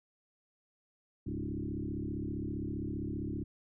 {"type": "tone with frequency modulation", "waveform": "sine", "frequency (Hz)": 199.8, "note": "G3", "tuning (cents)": 33, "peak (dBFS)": -34, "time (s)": [1.26, 3.44], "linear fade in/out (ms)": 10, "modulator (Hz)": 35.2, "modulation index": 4.1, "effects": []}